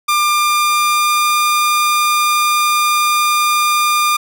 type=tone with pitch glide; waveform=sawtooth; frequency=1196 to 1203.6 Hz; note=D6 to D6; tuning=+31 to +42 cents; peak=-8 dBFS; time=0.08-4.17 s; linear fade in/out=10 ms; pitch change=+11 cents; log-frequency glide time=0.25-1.39 s; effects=none